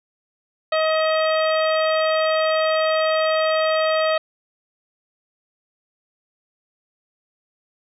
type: harmonic tone with a mistuned harmonic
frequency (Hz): 632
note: D#5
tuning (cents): +27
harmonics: 1 / 2 / 3 / 4 / 5 / 6 / 7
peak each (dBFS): -18 / -24 / -28 / -30 / -32 / -34 / -35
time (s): 0.72-4.18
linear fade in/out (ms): 5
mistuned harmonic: 4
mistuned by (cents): +16
effects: none